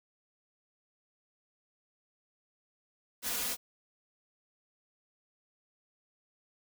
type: noise with comb filter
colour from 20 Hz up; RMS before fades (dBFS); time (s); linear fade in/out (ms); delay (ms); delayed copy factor
white; -34; 3.22-3.57; 50; 4.1; +0.85
effects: none